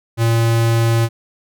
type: tone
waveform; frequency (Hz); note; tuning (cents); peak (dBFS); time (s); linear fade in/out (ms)
square; 115.1; A#2; -22; -13; 0.17-1.09; 50
effects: none